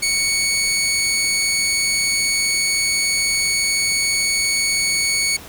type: tone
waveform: 15% pulse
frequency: 2227 Hz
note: C#7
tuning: 7 cents sharp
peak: -10 dBFS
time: 0.02-5.37 s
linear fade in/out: 10 ms
effects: pink hiss -38 dBFS RMS until 5.48 s